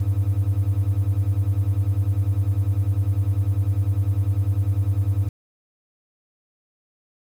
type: beating tone pair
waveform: triangle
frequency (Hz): 92.8 / 102.8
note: F#2 / G#2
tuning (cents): +6 / -17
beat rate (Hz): 10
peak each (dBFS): -19 / -18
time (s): 0-5.29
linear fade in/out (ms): 10
effects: tanh soft clip ceiling -11 dBFS + 8-bit